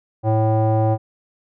square tone with low-pass filter, 110 Hz, A2, in tune, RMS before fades -17 dBFS, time 0.23-0.98 s, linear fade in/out 50 ms, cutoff 690 Hz, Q 6.6, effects none

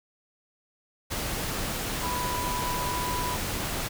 sine tone in noise, 987.8 Hz, B5, in tune, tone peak -30 dBFS, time 2.02-3.36 s, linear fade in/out 20 ms, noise pink, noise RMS -31 dBFS, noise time 1.1-3.89 s, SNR -2 dB, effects none

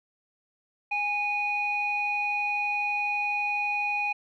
square tone with low-pass filter, 824 Hz, G#5, 14 cents flat, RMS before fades -28 dBFS, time 0.91-4.13 s, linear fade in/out 10 ms, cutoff 2300 Hz, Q 9.6, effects none

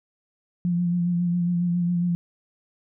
sine tone with vibrato, 174.61 Hz, F3, in tune, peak -20 dBFS, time 0.65-2.15 s, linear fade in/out 0 ms, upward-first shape sine, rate 7.3 Hz, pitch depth 28 cents each way, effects none

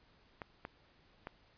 clicks, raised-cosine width 0.5 ms, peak -27 dBFS, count 3, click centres 0.418 / 0.651 / 1.271 s, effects pink hiss -67 dBFS RMS until 1.57 s + resampled to 11025 Hz

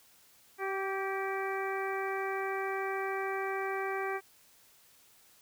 harmonic tone with a mistuned harmonic, 386.8 Hz, G4, 23 cents flat, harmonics 1 / 2 / 3 / 4 / 5 / 6, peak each -35 / -38 / -40 / -41 / -42 / -43 dBFS, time 0.58-4.21 s, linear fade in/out 50 ms, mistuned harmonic 4, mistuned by +29 cents, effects white hiss -62 dBFS RMS until 5.41 s

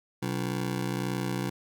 25% pulse ring-modulated tone, 157.3 Hz, D#3, 19 cents sharp, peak -22 dBFS, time 0.22-1.5 s, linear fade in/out 10 ms, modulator 30.9 Hz, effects none

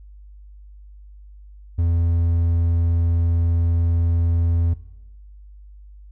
triangle tone, 84.5 Hz, E2, 43 cents sharp, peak -14 dBFS, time 1.78-4.74 s, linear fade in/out 10 ms, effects noise-tail reverb RT60 1.0 s tail -20 dB re dry + added 50 Hz sine -40 dBFS peak until 6.11 s

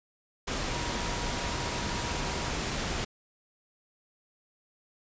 sine tone in noise, 956 Hz, A#5, 43 cents sharp, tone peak -41 dBFS, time 0.7-2.49 s, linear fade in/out 10 ms, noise pink, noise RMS -32 dBFS, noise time 0.47-3.05 s, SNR -12 dB, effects resampled to 16000 Hz

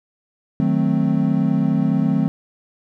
triangle chord, D# diminished seventh, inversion none, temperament equal, 155.56 / 185 / 220 / 261.6 Hz, D#3 / F#3 / A3 / C4, 0 / 0 / 0 / 0 cents, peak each -19 dBFS, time 0.6-2.28 s, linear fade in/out 0 ms, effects none

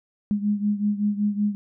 sine beating tone pair, 205.4 / 210.7 Hz, G#3 / G#3, -19 / +25 cents, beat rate 5.3 Hz, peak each -22 / -26 dBFS, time 0.31-1.55 s, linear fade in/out 0 ms, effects none

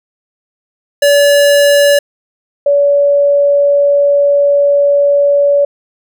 square / sine tone pair in turn, 573 / 570.1 Hz, D5 / C#5, -43 / +48 cents, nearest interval unison, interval 9 cents, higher first, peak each -6 dBFS, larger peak neither, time 1.02-1.99 / 2.66-5.65 s, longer second, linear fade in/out 5 ms, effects none

